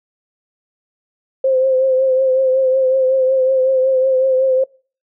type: tone with vibrato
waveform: sine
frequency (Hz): 523.3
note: C5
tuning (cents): 0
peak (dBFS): -11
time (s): 1.44-4.64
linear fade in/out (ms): 5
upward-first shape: triangle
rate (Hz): 5.4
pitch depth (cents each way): 40
effects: noise-tail reverb RT60 0.4 s tail -25 dB re dry